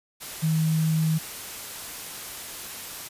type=tone in noise; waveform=sine; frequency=158.7 Hz; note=D#3; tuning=35 cents sharp; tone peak=-20 dBFS; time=0.42-1.19 s; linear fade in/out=20 ms; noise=white; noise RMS=-37 dBFS; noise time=0.2-3.09 s; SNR=+14 dB; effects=resampled to 32000 Hz